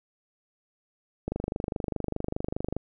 click train, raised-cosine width 2 ms, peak -16 dBFS, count 38, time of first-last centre 1.28-2.766 s, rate 24.9 Hz, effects none

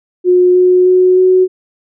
sine tone with pitch steps, 361 / 364.1 / 367.3 / 370.5 Hz, F#4 / F#4 / F#4 / F#4, -43 / -28 / -13 / +2 cents, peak -5 dBFS, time 0.24-1.48 s, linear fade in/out 50 ms, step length 310 ms, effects none

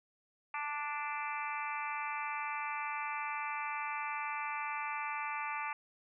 harmonic tone, 293.7 Hz, D4, in tune, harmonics 3 / 4 / 5 / 6 / 7 / 8 / 9, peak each -40 / -41 / -47 / -48 / -45 / -43 / -47 dBFS, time 0.54-5.73 s, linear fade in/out 2 ms, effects none

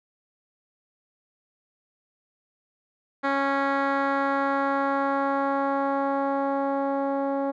10% pulse tone with low-pass filter sweep, 276.2 Hz, C#4, 6 cents flat, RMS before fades -25 dBFS, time 3.23-7.52 s, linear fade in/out 20 ms, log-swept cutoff 2100 to 640 Hz, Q 1.1, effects none

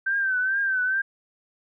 sine tone with vibrato, 1551 Hz, G6, 19 cents flat, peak -21 dBFS, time 0.06-1.02 s, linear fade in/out 10 ms, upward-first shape triangle, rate 2.3 Hz, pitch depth 82 cents each way, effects none

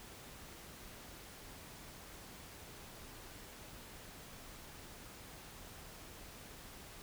silence, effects pink hiss -53 dBFS RMS until 7.02 s

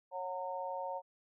harmonic tone, 183.1 Hz, F#3, 18 cents flat, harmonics 3 / 4 / 5, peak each -41 / -43 / -40 dBFS, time 0.11-1.02 s, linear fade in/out 50 ms, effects none

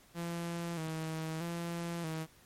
sawtooth tone with vibrato, 164.81 Hz, E3, in tune, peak -32 dBFS, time 0.14-2.27 s, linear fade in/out 50 ms, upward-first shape square, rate 0.79 Hz, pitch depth 56 cents each way, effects pink hiss -62 dBFS RMS until 2.45 s + MP3 64 kbps

